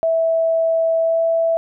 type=tone with pitch glide; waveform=sine; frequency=655 to 659.9 Hz; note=E5 to E5; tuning=-11 to +2 cents; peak=-14 dBFS; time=0.03-1.57 s; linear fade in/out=0 ms; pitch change=+13 cents; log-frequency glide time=0.99-1.22 s; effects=none